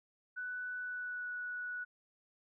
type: tone with pitch glide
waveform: sine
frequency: 1489 to 1471.9 Hz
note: F#6 to F#6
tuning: +11 to -9 cents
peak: -38 dBFS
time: 0.36-1.85 s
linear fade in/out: 20 ms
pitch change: -20 cents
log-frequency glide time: 0.79-1.29 s
effects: none